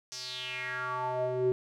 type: tone with band-pass filter sweep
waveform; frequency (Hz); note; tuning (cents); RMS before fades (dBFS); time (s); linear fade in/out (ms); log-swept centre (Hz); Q
square; 126.8; B2; +46; -33; 0.12-1.52; 0; 5800 to 350; 4.9
effects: none